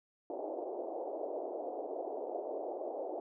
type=band-pass noise; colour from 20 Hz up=white; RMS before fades=-40 dBFS; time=0.3-3.2 s; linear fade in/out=2 ms; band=320 to 740 Hz; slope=48 dB/octave; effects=none